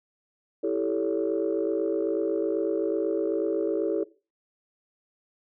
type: chord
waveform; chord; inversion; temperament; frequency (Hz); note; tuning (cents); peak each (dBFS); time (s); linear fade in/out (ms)
sine; A dominant seventh; second; equal with one note detuned; 329.6 / 392 / 440 / 564.1; E4 / G4 / A4 / C#5; 0 / 0 / 0 / +30; -28 / -29 / -27 / -31; 0.63-4.04; 10
effects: noise-tail reverb RT60 0.3 s tail -17 dB re dry + tanh soft clip ceiling -16 dBFS